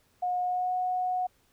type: tone with pitch glide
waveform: sine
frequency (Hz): 722 to 732.5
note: F#5 to F#5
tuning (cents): -43 to -18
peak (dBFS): -26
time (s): 0.22-1.27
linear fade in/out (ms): 10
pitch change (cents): +25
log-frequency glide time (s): 0.42-0.73
effects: pink hiss -67 dBFS RMS until 1.52 s